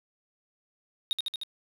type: tone with echo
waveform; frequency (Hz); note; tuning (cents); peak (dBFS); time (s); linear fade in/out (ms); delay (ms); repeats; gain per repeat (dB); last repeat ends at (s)
triangle; 3730; A#7; 0; -23; 1.11-1.13; 0; 76; 4; -2; 1.434
effects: none